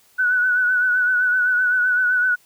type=tone with vibrato; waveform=sine; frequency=1485 Hz; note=F#6; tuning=6 cents sharp; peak=-15 dBFS; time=0.18-2.36 s; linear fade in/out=20 ms; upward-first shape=triangle; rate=7.8 Hz; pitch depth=48 cents each way; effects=white hiss -56 dBFS RMS until 2.45 s